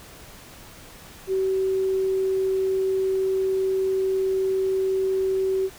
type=tone; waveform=sine; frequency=381.2 Hz; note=G4; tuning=48 cents flat; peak=-20 dBFS; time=1.27-5.7 s; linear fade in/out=50 ms; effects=pink hiss -45 dBFS RMS until 5.78 s